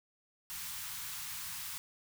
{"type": "band-stop noise", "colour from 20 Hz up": "white", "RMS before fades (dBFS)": -42, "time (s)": [0.5, 1.78], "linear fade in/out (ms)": 0, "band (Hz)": [190, 870], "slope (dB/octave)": 48, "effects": []}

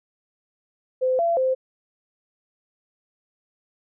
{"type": "tone with pitch steps", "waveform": "sine", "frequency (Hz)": [514, 678, 520], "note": ["C5", "E5", "C5"], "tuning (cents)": [-31, 49, -11], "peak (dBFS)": -18, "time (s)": [1.01, 1.55], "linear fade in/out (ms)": 20, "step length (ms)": 180, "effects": []}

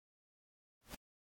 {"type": "noise with exponential growth", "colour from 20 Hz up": "pink", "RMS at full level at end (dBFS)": -42, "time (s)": [0.81, 0.95], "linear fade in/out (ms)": 5, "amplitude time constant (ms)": 30, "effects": ["AAC 64 kbps"]}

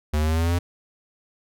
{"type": "exponential sweep", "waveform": "square", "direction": "up", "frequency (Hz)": [74.3, 88.3], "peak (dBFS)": -20, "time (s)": [0.13, 0.59], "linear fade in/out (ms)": 10, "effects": []}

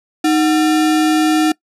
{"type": "tone with sample-and-hold", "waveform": "sine", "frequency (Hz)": 310.9, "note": "D#4", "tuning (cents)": -1, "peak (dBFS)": -10, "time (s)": [0.24, 1.52], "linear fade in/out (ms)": 5, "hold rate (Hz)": 1050, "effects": ["noise-tail reverb RT60 0.1 s tail -23 dB re dry", "low-pass 11000 Hz 12 dB/octave"]}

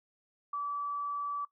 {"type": "tone", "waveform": "sine", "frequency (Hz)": 1153, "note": "D6", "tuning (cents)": -32, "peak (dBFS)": -32, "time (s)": [0.53, 1.45], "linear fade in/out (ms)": 5, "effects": ["noise-tail reverb RT60 0.1 s tail -19 dB re dry"]}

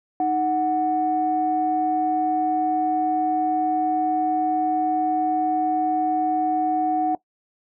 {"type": "tone pair together", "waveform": "sine", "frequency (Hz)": [311.1, 740], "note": ["D#4", "F#5"], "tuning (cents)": [0, 0], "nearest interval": "octave + minor third", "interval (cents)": 1500, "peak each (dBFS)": [-24, -19], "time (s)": [0.2, 7.15], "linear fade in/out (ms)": 2, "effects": ["noise-tail reverb RT60 0.1 s tail -19 dB re dry", "tanh soft clip ceiling -11 dBFS"]}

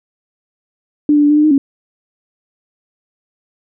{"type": "tone with pitch steps", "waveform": "sine", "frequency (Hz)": [296.3, 293.8, 291.8, 298, 300.5, 308, 276.3], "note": ["D4", "D4", "D4", "D4", "D4", "D#4", "C#4"], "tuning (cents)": [15, 1, -11, 25, 40, -17, -6], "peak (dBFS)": -7, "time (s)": [1.09, 1.58], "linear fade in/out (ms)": 2, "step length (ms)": 70, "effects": []}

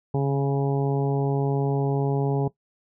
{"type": "harmonic tone with a mistuned harmonic", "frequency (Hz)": 138.6, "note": "C#3", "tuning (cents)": 0, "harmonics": [1, 2, 3, 4, 5, 6, 7], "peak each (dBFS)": [-22, -30, -27, -37, -36, -34, -42], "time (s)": [0.14, 2.48], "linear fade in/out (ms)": 5, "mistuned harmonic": 1, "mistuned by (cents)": 19, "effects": ["noise-tail reverb RT60 0.1 s tail -18 dB re dry"]}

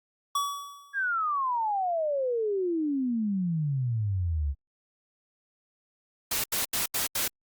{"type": "tone with exponential decay", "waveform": "square", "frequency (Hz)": 1138, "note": "C#6", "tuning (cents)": 45, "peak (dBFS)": -24, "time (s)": [0.35, 1.09], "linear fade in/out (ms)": 5, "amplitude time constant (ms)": 160}
{"type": "exponential sweep", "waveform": "sine", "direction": "down", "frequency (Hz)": [1661.2, 67.1], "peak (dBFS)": -25, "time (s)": [0.93, 4.55], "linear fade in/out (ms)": 50}
{"type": "noise bursts", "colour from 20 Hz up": "white", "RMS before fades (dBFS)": -28, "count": 5, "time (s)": [6.31, 7.28], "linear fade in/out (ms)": 5, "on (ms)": 130, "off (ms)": 80}
{"effects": ["Opus 48 kbps"]}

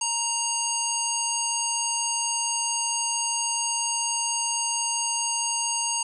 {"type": "harmonic tone with a mistuned harmonic", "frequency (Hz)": 932.3, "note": "A#5", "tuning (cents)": 0, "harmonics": [1, 3, 5, 7, 9, 10], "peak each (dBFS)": [-31, -32, -34, -28, -31, -35], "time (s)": [0.01, 6.03], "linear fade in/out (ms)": 5, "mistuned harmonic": 9, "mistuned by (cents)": -37, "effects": []}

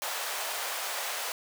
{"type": "high-pass noise", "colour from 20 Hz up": "pink", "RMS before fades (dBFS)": -34, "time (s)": [0.02, 1.32], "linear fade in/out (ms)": 0, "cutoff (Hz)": 590, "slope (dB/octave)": 24, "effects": []}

